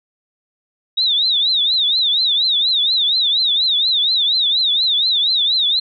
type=tone with vibrato; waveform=sine; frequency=3746 Hz; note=A#7; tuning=8 cents sharp; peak=-13 dBFS; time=0.97-5.8 s; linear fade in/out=10 ms; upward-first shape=triangle; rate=4.2 Hz; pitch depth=190 cents each way; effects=none